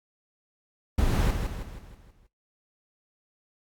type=noise with echo; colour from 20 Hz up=brown; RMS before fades=-23 dBFS; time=0.98-1.31 s; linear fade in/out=5 ms; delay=160 ms; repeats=6; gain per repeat=-6 dB; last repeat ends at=2.27 s; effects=noise-tail reverb RT60 0.2 s tail -22 dB re dry + AAC 64 kbps